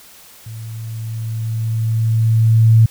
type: tone with level ramp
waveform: sine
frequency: 112.5 Hz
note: A2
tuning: 39 cents sharp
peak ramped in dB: -28 to -5 dBFS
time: 0.46-2.86 s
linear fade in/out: 5 ms
effects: white hiss -43 dBFS RMS until 2.9 s